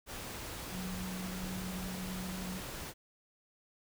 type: tone in noise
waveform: sine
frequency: 184.8 Hz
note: F#3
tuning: 2 cents flat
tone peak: -39 dBFS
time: 0.71-2.62 s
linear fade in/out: 50 ms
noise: pink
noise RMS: -43 dBFS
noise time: 0.06-2.94 s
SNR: +1 dB
effects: none